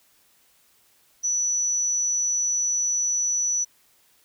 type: tone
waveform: sine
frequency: 5930 Hz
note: F#8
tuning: 3 cents sharp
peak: -21 dBFS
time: 1.23-3.65 s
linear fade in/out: 20 ms
effects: white hiss -61 dBFS RMS until 4.24 s